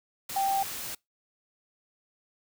sine tone in noise, 784 Hz, G5, in tune, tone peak -24 dBFS, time 0.36-0.63 s, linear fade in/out 5 ms, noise white, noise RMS -37 dBFS, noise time 0.29-0.95 s, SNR +10 dB, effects noise-tail reverb RT60 0.2 s tail -26 dB re dry

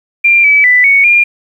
sine tone with pitch steps, 2382 / 2294 / 1988 / 2225 / 2406 Hz, D7 / D7 / B6 / C#7 / D7, +24 / -41 / +11 / +6 / +41 cents, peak -4 dBFS, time 0.24-1.24 s, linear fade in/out 10 ms, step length 200 ms, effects 7-bit

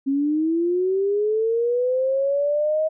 sine linear sweep, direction up, 268.5 to 634 Hz, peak -18 dBFS, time 0.06-2.89 s, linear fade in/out 20 ms, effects none

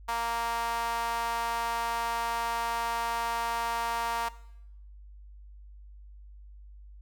sawtooth tone with high-pass filter, 232.5 Hz, A#3, 4 cents flat, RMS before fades -31 dBFS, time 0.08-4.29 s, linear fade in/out 10 ms, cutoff 920 Hz, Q 3.6, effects noise-tail reverb RT60 0.8 s tail -18 dB re dry + added 50 Hz sine -46 dBFS peak until 7.01 s

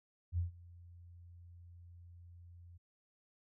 sine tone with ADSR envelope, 86.8 Hz, F2, 10 cents flat, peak -30 dBFS, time 0.32-2.78 s, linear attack 59 ms, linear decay 130 ms, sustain -23 dB, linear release 14 ms, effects none

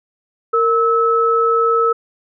sine tone pair together, 460.8 / 1300 Hz, A#4 / E6, -20 / -24 cents, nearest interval octave + tritone, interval 1796 cents, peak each -15 / -14 dBFS, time 0.53-1.93 s, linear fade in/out 10 ms, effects none

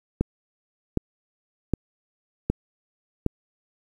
click train, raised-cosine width 3 ms, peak -8 dBFS, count 5, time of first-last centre 0.21-3.263 s, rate 1.31 Hz, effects 8-bit

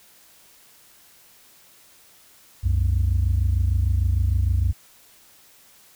sine tone pair together, 65.41 / 91.99 Hz, C2 / F#2, 0 / -10 cents, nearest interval tritone, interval 590 cents, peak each -19 dBFS, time 2.63-4.73 s, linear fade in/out 20 ms, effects tanh soft clip ceiling -13 dBFS + white hiss -53 dBFS RMS until 5.95 s

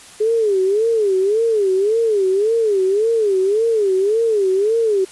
sine tone with vibrato, 416 Hz, G#4, 3 cents sharp, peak -13 dBFS, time 0.2-5.05 s, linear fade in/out 10 ms, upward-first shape sine, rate 1.8 Hz, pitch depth 180 cents each way, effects white hiss -41 dBFS RMS until 5.11 s + resampled to 24000 Hz

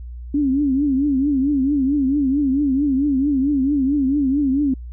sine tone with vibrato, 277.2 Hz, C#4, in tune, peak -15 dBFS, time 0.34-4.74 s, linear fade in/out 5 ms, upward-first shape triangle, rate 4.5 Hz, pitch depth 140 cents each way, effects added 60 Hz sine -30 dBFS peak until 4.92 s

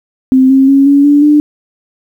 sine tone with pitch steps, 260.9 / 267.8 / 274.8 / 282.1 / 289.5 / 297.1 Hz, C4 / C4 / C#4 / C#4 / D4 / D4, -5 / +40 / -15 / +30 / -25 / +20 cents, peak -3 dBFS, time 0.32-1.4 s, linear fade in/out 0 ms, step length 180 ms, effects 7-bit

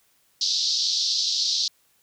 pink band-pass noise, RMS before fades -24 dBFS, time 0.41-1.68 s, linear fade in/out 2 ms, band 3900 to 5500 Hz, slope 48 dB/octave, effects white hiss -64 dBFS RMS until 2.02 s

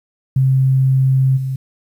sine tone with level steps, 132.5 Hz, C3, 22 cents sharp, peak -10 / -18 dBFS, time 0.36-1.56 s, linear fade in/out 5 ms, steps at 1.36 s, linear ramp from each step 20 ms, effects 8-bit

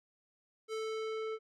square tone with low-pass filter sweep, 440 Hz, A4, in tune, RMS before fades -38 dBFS, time 0.68-1.39 s, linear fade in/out 50 ms, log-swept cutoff 8500 to 2100 Hz, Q 0.73, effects none

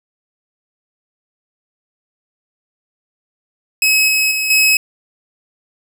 sawtooth tone with level steps, 2561 Hz, D#7, 49 cents sharp, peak -7 / -9 / -13 / -6 dBFS, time 3.82-4.77 s, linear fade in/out 2 ms, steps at 4.08 / 4.31 / 4.5 s, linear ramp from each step 5 ms, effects none

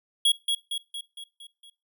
square tone with echo, 3322 Hz, G#7, in tune, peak -18 dBFS, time 0.25-0.32 s, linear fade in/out 5 ms, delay 230 ms, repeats 6, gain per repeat -5 dB, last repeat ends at 1.7 s, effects noise-tail reverb RT60 0.3 s tail -21 dB re dry

